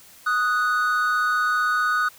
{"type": "tone pair together", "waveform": "triangle", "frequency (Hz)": [1244.5, 1480], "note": ["D#6", "F#6"], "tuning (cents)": [0, 0], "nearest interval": "minor third", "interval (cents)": 300, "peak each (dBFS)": -20, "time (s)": [0.26, 2.09], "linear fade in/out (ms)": 10, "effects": ["white hiss -49 dBFS RMS until 2.18 s"]}